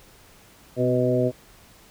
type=harmonic tone with a mistuned harmonic; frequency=125 Hz; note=B2; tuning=21 cents sharp; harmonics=1 / 2 / 3 / 4 / 5; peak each=-25 / -25 / -25 / -25 / -25 dBFS; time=0.76-1.32 s; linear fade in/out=50 ms; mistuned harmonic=2; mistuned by=+28 cents; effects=pink hiss -52 dBFS RMS until 1.9 s